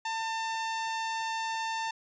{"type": "tone", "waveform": "sawtooth", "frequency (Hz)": 897, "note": "A5", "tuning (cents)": 33, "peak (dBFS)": -27, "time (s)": [0.05, 1.91], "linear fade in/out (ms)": 5, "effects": ["resampled to 16000 Hz"]}